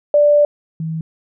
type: tone pair in turn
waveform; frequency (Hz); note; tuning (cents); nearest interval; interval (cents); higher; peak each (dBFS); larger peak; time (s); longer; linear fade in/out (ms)
sine; 587.3 / 160.86; D5 / E3; 0 / -42; octave + minor seventh; 2242; first; -8 / -20; first; 0.14-0.45 / 0.8-1.01; first; 2
effects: none